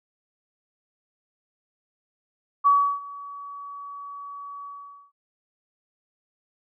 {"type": "tone with ADSR envelope", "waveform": "sine", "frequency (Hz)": 1135, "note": "C#6", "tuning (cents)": 41, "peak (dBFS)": -13, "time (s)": [2.64, 5.12], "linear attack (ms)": 27, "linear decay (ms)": 330, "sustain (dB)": -22, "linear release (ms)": 470, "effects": []}